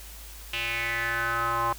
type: tone with band-pass filter sweep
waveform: square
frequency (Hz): 116.3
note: A#2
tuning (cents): -4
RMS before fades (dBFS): -28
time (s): 0.53-1.73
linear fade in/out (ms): 5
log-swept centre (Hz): 2800 to 1000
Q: 4.8
effects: added 53 Hz sine -43 dBFS peak until 1.78 s + white hiss -46 dBFS RMS until 1.78 s